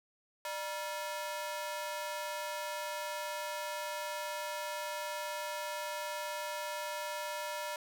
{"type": "ring-modulated tone", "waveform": "sawtooth", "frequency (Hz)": 779, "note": "G5", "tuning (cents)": -11, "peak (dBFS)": -30, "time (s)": [0.45, 7.76], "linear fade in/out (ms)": 2, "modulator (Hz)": 179, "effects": []}